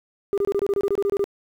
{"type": "tone bursts", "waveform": "sine", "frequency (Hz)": 400.7, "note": "G4", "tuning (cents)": 38, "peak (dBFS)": -16, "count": 13, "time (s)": [0.33, 1.241], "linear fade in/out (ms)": 0, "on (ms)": 47, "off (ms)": 25, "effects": ["tanh soft clip ceiling -17 dBFS", "9-bit"]}